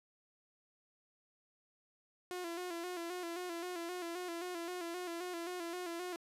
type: tone with vibrato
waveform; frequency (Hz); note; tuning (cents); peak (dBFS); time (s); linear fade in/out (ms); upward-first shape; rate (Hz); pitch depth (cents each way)
sawtooth; 349.2; F4; 0; -36; 2.31-6.16; 0; square; 3.8; 58
effects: resampled to 32000 Hz + 13-bit